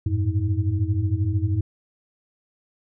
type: tone cluster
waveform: sine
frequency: 91.3 / 104.3 / 113.6 / 317.2 Hz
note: F#2 / G#2 / A#2 / D#4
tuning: -23 / +8 / -44 / +33 cents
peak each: -23 / -23 / -31 / -31 dBFS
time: 0.06-1.61 s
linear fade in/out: 5 ms
effects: none